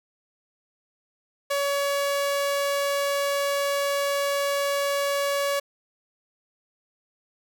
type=tone; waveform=sawtooth; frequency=564 Hz; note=C#5; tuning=30 cents sharp; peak=-19 dBFS; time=1.5-5.6 s; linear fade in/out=10 ms; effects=none